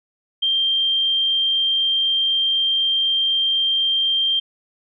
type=tone; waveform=sine; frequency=3172 Hz; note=G7; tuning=20 cents sharp; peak=-16 dBFS; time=0.42-4.4 s; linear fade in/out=10 ms; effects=none